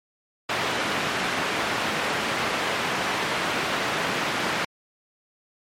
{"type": "band-pass noise", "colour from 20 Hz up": "white", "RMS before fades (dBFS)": -26, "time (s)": [0.49, 4.65], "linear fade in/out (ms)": 5, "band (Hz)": [130, 2200], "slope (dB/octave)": 12, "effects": ["MP3 64 kbps"]}